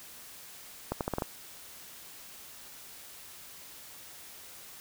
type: accelerating click train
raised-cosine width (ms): 1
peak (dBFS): -16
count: 6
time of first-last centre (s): 0.92-1.222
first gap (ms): 88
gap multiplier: 0.81
effects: white hiss -49 dBFS RMS until 4.8 s